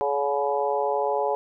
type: harmonic tone with a mistuned harmonic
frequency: 141.4 Hz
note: C#3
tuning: 35 cents sharp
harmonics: 3 / 4 / 5 / 6 / 7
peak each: -27 / -27 / -30 / -27 / -32 dBFS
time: 0.01-1.35 s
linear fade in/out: 0 ms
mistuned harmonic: 5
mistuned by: +21 cents
effects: none